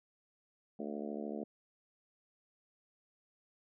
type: harmonic tone with a mistuned harmonic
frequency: 73.42 Hz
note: D2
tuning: in tune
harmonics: 3 / 4 / 5 / 6 / 7 / 8 / 9 / 10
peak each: -42 / -45 / -46 / -46 / -51 / -49 / -50 / -55 dBFS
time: 0.79-1.44 s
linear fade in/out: 5 ms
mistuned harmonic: 10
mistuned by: -33 cents
effects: none